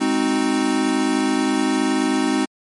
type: chord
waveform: square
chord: Ab dominant seventh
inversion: none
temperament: equal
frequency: 207.7 / 261.6 / 311.1 / 370 Hz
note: Ab3 / C4 / Eb4 / Gb4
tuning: 0 / 0 / 0 / 0 cents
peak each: -27 / -21 / -22 / -27 dBFS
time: 0-2.46 s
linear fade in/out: 20 ms
effects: MP3 48 kbps